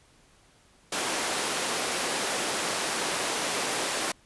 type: high-pass noise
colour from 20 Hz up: pink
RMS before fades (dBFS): -29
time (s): 0.92-4.12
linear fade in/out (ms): 5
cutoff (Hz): 360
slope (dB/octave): 12
effects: pink hiss -60 dBFS RMS until 4.25 s + resampled to 24000 Hz